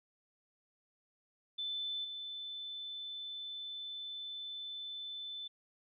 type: tone with level steps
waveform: sine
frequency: 3520 Hz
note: A7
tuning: in tune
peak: -36 / -41 dBFS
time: 1.58-5.48 s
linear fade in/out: 10 ms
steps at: 2.04 s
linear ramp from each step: 10 ms
effects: none